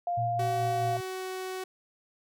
sine tone, 700 Hz, F5, 4 cents sharp, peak -27 dBFS, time 0.07-0.97 s, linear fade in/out 2 ms
sine tone with tremolo, 117.5 Hz, A#2, 14 cents sharp, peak -30 dBFS, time 0.17-1.01 s, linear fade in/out 10 ms, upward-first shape sine, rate 4.7 Hz, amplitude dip 45%
sawtooth tone with pitch glide, 377.5 to 373.8 Hz, F#4 to F#4, +35 to +18 cents, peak -30 dBFS, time 0.39-1.64 s, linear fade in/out 5 ms, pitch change -17 cents, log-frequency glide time 0.69-1.25 s
effects none

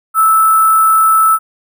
sine tone with sample-and-hold, 1314 Hz, E6, 6 cents flat, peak -6 dBFS, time 0.14-1.39 s, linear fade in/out 50 ms, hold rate 11025 Hz, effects none

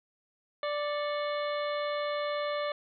harmonic tone with a mistuned harmonic, 587.3 Hz, D5, in tune, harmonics 1 / 2 / 3 / 4 / 5 / 6 / 7, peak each -31 / -36 / -42 / -43 / -47 / -44 / -48 dBFS, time 0.63-2.72 s, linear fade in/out 2 ms, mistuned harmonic 4, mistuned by -110 cents, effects none

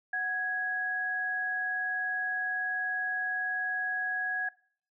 sine tone pair together, 740 / 1661.2 Hz, F#5 / G#6, 0 / 0 cents, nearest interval octave + major second, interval 1400 cents, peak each -38 / -29 dBFS, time 0.13-4.49 s, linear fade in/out 5 ms, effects noise-tail reverb RT60 0.5 s tail -21 dB re dry

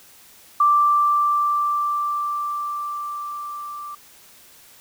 sine tone with level ramp, 1174.7 Hz, D6, in tune, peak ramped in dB -12 to -31 dBFS, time 0.6-3.95 s, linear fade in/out 5 ms, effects white hiss -49 dBFS RMS until 4.8 s

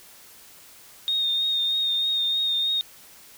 sine tone with vibrato, 3688 Hz, A#7, 19 cents flat, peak -21 dBFS, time 1.08-2.81 s, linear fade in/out 0 ms, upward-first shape triangle, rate 3.2 Hz, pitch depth 28 cents each way, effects white hiss -49 dBFS RMS until 3.37 s

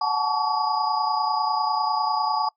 sine tone cluster, 737 / 852 / 882 / 1133 / 4916 Hz, F#5 / G#5 / A5 / C#6 / D#8, -7 / +44 / +4 / +37 / -22 cents, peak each -29 / -26 / -27 / -25 / -33 dBFS, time 0.01-2.49 s, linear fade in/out 5 ms, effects noise-tail reverb RT60 0.1 s tail -22 dB re dry

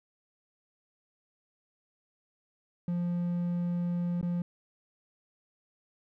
triangle tone with dropouts, 174.61 Hz, F3, in tune, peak -26 dBFS, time 2.88-4.42 s, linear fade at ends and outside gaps 2 ms, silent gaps 4.213-4.228 s, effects none

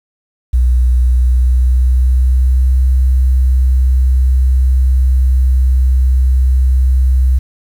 sine tone with pitch glide, 61.74 to 64.32 Hz, B1 to C2, 0 to -29 cents, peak -7 dBFS, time 0.53-7.39 s, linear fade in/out 10 ms, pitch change +71 cents, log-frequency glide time 0.99-2.79 s, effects 7-bit

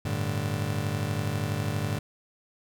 35% pulse chord, G suspended second, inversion none, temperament just, 98 / 110.25 / 147 Hz, G2 / A2 / D3, 0 / +4 / +2 cents, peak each -30 dBFS, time 0.05-1.99 s, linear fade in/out 5 ms, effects none

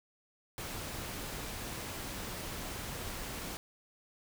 pink noise, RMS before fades -41 dBFS, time 0.58-3.57 s, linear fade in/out 0 ms, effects none

